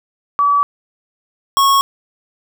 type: tone pair in turn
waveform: sine / square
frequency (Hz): 1146 / 1099.6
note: D6 / C#6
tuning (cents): -43 / -14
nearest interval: minor second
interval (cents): 71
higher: first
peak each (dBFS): -10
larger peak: neither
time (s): 0.39-0.63 / 1.57-1.81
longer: neither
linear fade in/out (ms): 0
effects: none